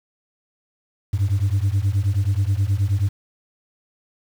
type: beating tone pair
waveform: sine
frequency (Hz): 94.2 / 103.6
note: F#2 / G#2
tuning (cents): +32 / -4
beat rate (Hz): 9.4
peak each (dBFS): -18 / -18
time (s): 1.13-3.09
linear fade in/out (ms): 10
effects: tanh soft clip ceiling -14 dBFS + 7-bit